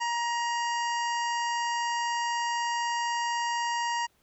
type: harmonic tone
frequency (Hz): 944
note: A#5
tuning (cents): +22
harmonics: 1 / 2 / 3 / 5 / 6 / 7 / 8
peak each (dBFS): -28 / -34 / -38 / -42 / -44 / -45 / -46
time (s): 0-4.07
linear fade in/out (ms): 20
effects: pink hiss -68 dBFS RMS until 4.22 s